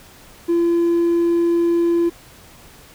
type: tone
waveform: triangle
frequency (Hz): 340.6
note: F4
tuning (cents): -43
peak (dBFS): -11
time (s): 0.48-2.1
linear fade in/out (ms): 20
effects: tanh soft clip ceiling -9 dBFS + pink hiss -45 dBFS RMS until 2.94 s